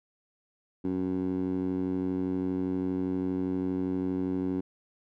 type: tone with band-pass filter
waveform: 15% pulse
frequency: 92.5 Hz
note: F#2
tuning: in tune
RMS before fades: -30 dBFS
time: 0.84-4.61 s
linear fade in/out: 10 ms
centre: 290 Hz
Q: 2.2
effects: none

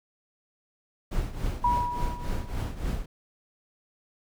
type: noise with tremolo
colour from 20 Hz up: brown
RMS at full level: -27 dBFS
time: 1.11-3.06 s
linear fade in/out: 10 ms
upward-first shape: triangle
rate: 3.5 Hz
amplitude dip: 80%
type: tone with exponential decay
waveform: sine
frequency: 970 Hz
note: B5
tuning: 31 cents flat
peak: -19 dBFS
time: 1.64-2.7 s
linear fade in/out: 5 ms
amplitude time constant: 230 ms
effects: none

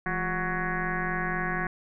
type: tone with frequency modulation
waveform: sine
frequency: 923 Hz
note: A#5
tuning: 17 cents flat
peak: -26 dBFS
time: 0.06-1.67 s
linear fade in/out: 2 ms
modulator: 189 Hz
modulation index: 5.3
effects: none

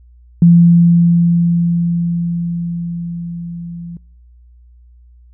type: tone with level ramp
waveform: sine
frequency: 170.9 Hz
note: F3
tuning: 37 cents flat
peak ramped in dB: -3 to -26 dBFS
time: 0.42-3.97 s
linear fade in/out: 2 ms
effects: noise-tail reverb RT60 0.6 s tail -26 dB re dry + added 60 Hz sine -41 dBFS peak until 5.33 s

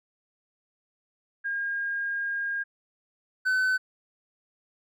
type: tone pair in turn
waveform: sine / triangle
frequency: 1619 / 1515.9 Hz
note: G#6 / F#6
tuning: -45 / +42 cents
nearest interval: minor second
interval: 113 cents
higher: first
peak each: -27 / -20 dBFS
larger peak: second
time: 1.44-2.64 / 3.45-3.78 s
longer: first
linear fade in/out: 20 ms
effects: none

